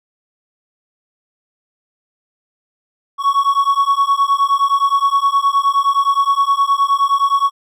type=beating tone pair; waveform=triangle; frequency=1108.7 / 1118.3 Hz; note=C#6 / C#6; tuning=0 / +15 cents; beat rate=9.6 Hz; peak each=-13 dBFS; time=3.18-7.51 s; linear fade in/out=50 ms; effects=none